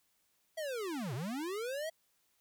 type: linear two-way sweep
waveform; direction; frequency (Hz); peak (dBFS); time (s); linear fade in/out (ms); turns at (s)
square; down then up; 659.3 to 109.8 to 659.3; -37; 0.57-1.9; 10; 1.14
effects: white hiss -75 dBFS RMS until 2.4 s